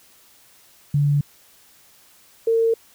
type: tone pair in turn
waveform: sine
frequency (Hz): 144.3 / 455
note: D3 / A#4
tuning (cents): -30 / -42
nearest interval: octave + minor sixth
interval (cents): 1988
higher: second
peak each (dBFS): -15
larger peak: neither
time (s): 0.94-1.21 / 2.47-2.74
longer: neither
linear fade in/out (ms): 5
effects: white hiss -53 dBFS RMS until 2.94 s